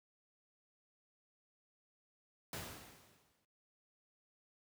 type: noise with exponential decay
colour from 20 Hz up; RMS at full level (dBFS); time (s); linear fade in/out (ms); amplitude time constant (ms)
pink; -42; 2.53-3.45; 1; 200
effects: noise-tail reverb RT60 0.3 s tail -24 dB re dry + high-pass 80 Hz 12 dB/octave